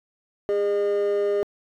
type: tone pair together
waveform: triangle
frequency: 407 / 608 Hz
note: G#4 / D#5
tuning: -35 / -40 cents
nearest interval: perfect fifth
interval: 695 cents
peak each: -18 / -24 dBFS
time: 0.49-1.43 s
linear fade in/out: 0 ms
effects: tanh soft clip ceiling -14 dBFS